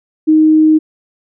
sine tone, 311.9 Hz, D#4, 4 cents sharp, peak -5 dBFS, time 0.27-0.79 s, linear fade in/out 20 ms, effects none

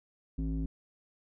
square tone with low-pass filter, 54 Hz, A1, 32 cents flat, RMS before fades -33 dBFS, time 0.38-0.66 s, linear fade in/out 5 ms, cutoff 240 Hz, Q 6.1, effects none

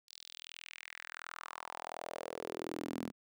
sawtooth tone with high-pass filter sweep, 41.4 Hz, E1, 8 cents sharp, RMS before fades -45 dBFS, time 0.07-3.12 s, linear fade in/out 50 ms, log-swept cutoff 4600 to 220 Hz, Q 3.2, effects none

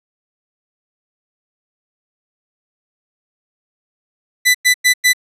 sawtooth tone bursts, 1993 Hz, B6, 15 cents sharp, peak -5 dBFS, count 4, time 4.45-5.134 s, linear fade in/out 20 ms, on 96 ms, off 100 ms, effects resampled to 32000 Hz

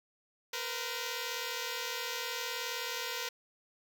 5% pulse tone pair together, 467.9 / 507.2 Hz, A#4 / B4, +6 / +46 cents, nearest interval minor second, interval 140 cents, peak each -26 / -27 dBFS, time 0.53-3.29 s, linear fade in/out 5 ms, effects none

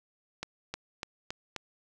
accelerating click train, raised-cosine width 0.2 ms, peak -18 dBFS, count 5, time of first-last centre 0.43-1.563 s, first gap 310 ms, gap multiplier 0.94, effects none

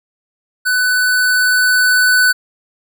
square tone with level ramp, 1497 Hz, F#6, 20 cents sharp, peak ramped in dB -13 to -9 dBFS, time 0.65-2.33 s, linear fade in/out 20 ms, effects none

